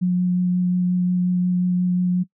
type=tone with vibrato; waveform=sine; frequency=180 Hz; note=F#3; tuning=47 cents flat; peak=-16 dBFS; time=0.01-2.24 s; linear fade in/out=20 ms; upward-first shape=sine; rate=5.6 Hz; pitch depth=9 cents each way; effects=noise-tail reverb RT60 0.1 s tail -20 dB re dry